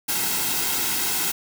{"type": "noise with comb filter", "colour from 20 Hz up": "white", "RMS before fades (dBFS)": -24, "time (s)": [0.08, 1.32], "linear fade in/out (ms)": 10, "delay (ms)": 1.7, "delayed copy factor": -0.6, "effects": []}